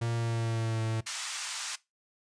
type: tone with pitch glide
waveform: 45% pulse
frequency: 116.54 to 111.73 Hz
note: A#2 to A2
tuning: 0 to +27 cents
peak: -29 dBFS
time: 0.01-1.01 s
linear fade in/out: 10 ms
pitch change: -73 cents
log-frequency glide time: 0.15-0.81 s
type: band-pass noise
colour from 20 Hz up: white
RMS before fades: -37 dBFS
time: 1.06-1.76 s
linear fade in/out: 10 ms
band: 910 to 8400 Hz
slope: 24 dB/octave
effects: noise-tail reverb RT60 0.2 s tail -19 dB re dry + resampled to 22050 Hz